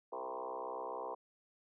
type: tone with frequency modulation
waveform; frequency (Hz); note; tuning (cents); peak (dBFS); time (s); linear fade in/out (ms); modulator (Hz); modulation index
sine; 725; F#5; -35; -39; 0.12-1.15; 10; 63.7; 5.2
effects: none